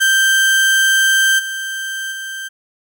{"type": "tone with level steps", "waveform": "35% pulse", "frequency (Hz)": 1568, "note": "G6", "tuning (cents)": 0, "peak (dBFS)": [-9, -20, -23], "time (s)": [0, 2.49], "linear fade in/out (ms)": 20, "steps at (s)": [1.38, 2.11], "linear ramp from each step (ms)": 20, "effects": []}